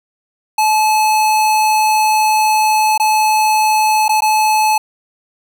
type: tone with dropouts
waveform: square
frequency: 862 Hz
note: A5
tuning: 36 cents flat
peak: -11 dBFS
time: 0.58-4.78 s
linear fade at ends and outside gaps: 5 ms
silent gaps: 2.978-2.998 / 4.082-4.092 / 4.207-4.22 s
effects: none